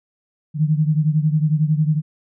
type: beating tone pair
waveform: sine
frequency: 151.2 / 162.2 Hz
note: D#3 / E3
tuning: -49 / -28 cents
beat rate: 11 Hz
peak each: -16 / -20 dBFS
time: 0.54-2.02 s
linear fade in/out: 50 ms
effects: none